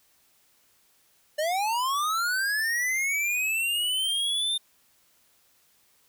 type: linear sweep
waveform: square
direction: up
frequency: 587.3 to 3629 Hz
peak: -25 dBFS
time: 1.38-4.58 s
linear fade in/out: 10 ms
effects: white hiss -64 dBFS RMS until 6.08 s